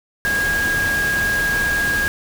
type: tone in noise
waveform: sine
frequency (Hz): 1636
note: G#6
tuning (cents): -26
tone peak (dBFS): -17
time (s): 0.25-2.08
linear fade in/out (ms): 0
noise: pink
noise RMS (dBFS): -26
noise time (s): 0.25-2.08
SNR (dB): +6
effects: none